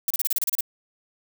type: noise bursts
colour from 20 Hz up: violet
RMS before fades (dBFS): -23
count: 10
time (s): 0.08-0.608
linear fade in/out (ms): 2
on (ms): 24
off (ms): 32
effects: none